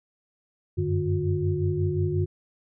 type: tone cluster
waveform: sine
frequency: 92.9 / 98.5 / 150.2 / 359.5 Hz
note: F#2 / G2 / D3 / F#4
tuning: +7 / +9 / +39 / -50 cents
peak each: -28 dBFS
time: 0.77-2.26 s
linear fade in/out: 20 ms
effects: none